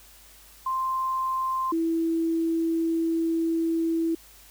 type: tone pair in turn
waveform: sine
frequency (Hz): 1046.5 / 329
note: C6 / E4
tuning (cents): 0 / -3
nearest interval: octave + minor sixth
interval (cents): 2003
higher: first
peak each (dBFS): -24 / -22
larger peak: second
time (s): 0.66-1.72 / 1.72-4.15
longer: second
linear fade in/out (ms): 5
effects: added 50 Hz sine -56 dBFS peak until 4.5 s + white hiss -52 dBFS RMS until 4.5 s